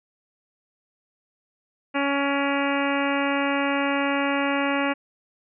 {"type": "harmonic tone with a mistuned harmonic", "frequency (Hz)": 279.9, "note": "C#4", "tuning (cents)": 17, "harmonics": [1, 2, 3, 4, 5, 6, 7, 8, 9, 10], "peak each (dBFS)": [-25, -28, -30, -31, -32, -33, -33, -34, -35, -35], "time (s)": [1.94, 4.94], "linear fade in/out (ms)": 20, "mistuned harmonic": 8, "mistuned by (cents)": 44, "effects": []}